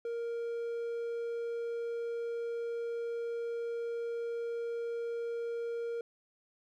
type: tone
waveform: triangle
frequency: 467.2 Hz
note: A#4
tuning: 4 cents sharp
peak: -32 dBFS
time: 0.05-6.01 s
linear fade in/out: 2 ms
effects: none